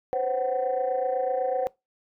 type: tone cluster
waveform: sine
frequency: 508 / 536 / 749 Hz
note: B4 / C5 / F#5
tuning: +49 / +42 / +21 cents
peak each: -27 dBFS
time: 0.13-1.67 s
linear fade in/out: 0 ms
effects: noise-tail reverb RT60 0.2 s tail -23 dB re dry + tanh soft clip ceiling -17 dBFS